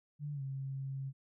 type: tone with pitch glide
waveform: sine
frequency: 146.8 to 135.4 Hz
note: D3 to C#3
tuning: 0 to -40 cents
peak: -37 dBFS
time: 0.19-1.13 s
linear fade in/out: 50 ms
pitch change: -140 cents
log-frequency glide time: 0.33-0.42 s
effects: none